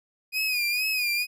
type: tone with vibrato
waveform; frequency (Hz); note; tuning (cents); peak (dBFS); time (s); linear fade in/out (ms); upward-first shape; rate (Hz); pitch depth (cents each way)
30% pulse; 2473; D#7; -11; -21; 0.32-1.27; 50; sine; 2.2; 74
effects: none